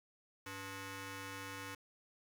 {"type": "ring-modulated tone", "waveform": "10% pulse", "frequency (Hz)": 388.3, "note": "G4", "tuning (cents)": -16, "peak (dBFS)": -33, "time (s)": [0.46, 1.75], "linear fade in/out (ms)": 5, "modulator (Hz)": 675, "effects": ["11-bit"]}